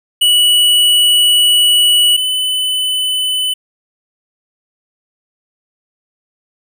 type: tone pair in turn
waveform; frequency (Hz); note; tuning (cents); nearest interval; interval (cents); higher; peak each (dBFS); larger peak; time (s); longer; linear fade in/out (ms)
square; 2943 / 3010; F#7 / F#7; -10 / +29; unison; 39; second; -8 / -14; first; 0.21-2.17 / 2.17-3.54; first; 10
effects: none